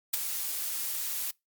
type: noise with ADSR envelope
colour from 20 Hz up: blue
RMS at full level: -23 dBFS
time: 0.13-1.31 s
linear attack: 12 ms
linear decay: 7 ms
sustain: -10 dB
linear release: 5 ms
effects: noise-tail reverb RT60 0.2 s tail -25 dB re dry + Opus 48 kbps